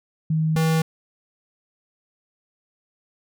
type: tone pair in turn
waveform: sine / square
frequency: 158 / 160.76 Hz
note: D#3 / E3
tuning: +27 / -43 cents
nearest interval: unison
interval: 30 cents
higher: second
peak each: -18 dBFS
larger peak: neither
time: 0.3-0.56 / 0.56-0.82 s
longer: neither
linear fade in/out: 5 ms
effects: none